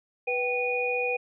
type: tone cluster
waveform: sine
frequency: 491.9 / 771 / 2461 Hz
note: B4 / G5 / D#7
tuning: -7 / -29 / -20 cents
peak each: -28 / -34 / -28 dBFS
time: 0.27-1.17 s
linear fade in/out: 10 ms
effects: none